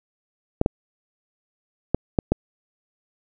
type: clicks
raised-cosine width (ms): 2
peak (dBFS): -4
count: 5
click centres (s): 0.614 / 0.661 / 1.946 / 2.188 / 2.32
effects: none